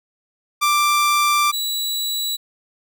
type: tone pair in turn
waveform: sawtooth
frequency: 1179 / 3926 Hz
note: D6 / B7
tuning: +6 / -11 cents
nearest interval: octave + major sixth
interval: 2083 cents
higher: second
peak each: -11 / -18 dBFS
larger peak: first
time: 0.61-1.52 / 1.52-2.37 s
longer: first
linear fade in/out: 20 ms
effects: none